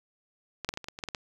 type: clicks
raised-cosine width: 0.2 ms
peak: -17 / -10 / -21 / -16 / -24 / -19 / -24 / -15 / -18 / -16 dBFS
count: 10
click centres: 0.647 / 0.69 / 0.739 / 0.774 / 0.843 / 0.885 / 0.989 / 1.038 / 1.087 / 1.148 s
effects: 8-bit